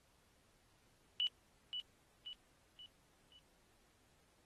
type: tone with echo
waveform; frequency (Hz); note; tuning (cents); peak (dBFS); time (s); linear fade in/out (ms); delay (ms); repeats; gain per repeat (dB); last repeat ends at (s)
sine; 2960; F#7; 0; -34; 1.2-1.27; 0; 530; 4; -6; 3.39
effects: pink hiss -73 dBFS RMS until 4.45 s + AAC 32 kbps